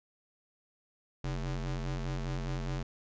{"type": "ring-modulated tone", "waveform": "40% pulse", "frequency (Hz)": 88.9, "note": "F2", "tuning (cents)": 31, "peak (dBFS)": -29, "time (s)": [1.24, 2.83], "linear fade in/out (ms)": 5, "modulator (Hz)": 46.9, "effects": ["resampled to 16000 Hz"]}